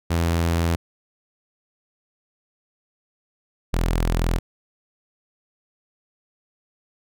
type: tone pair in turn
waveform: sawtooth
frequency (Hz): 84 / 41.98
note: E2 / E1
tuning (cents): +33 / +32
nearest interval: octave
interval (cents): 1201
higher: first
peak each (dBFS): -15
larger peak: neither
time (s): 0.1-0.76 / 3.73-4.39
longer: neither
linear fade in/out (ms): 10
effects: none